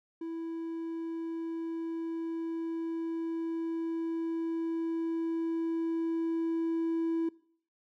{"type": "tone with level ramp", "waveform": "triangle", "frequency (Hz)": 329.6, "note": "E4", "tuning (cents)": 0, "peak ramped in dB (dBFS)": [-33, -25], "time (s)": [0.21, 7.29], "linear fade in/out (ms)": 5, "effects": ["noise-tail reverb RT60 0.6 s tail -24 dB re dry", "tanh soft clip ceiling -22 dBFS"]}